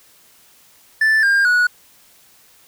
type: tone with pitch steps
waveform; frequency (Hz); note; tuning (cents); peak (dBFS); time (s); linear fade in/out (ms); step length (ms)
triangle; 1760 / 1604.6 / 1463; A6 / G6 / F#6; 0 / +40 / -20; -10; 1.01-1.67; 5; 220
effects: white hiss -51 dBFS RMS until 2.67 s